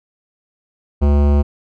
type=tone with hard clipping; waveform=sine; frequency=72 Hz; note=D2; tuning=34 cents flat; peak=-12 dBFS; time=1.01-1.43 s; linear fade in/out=20 ms; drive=18 dB; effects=none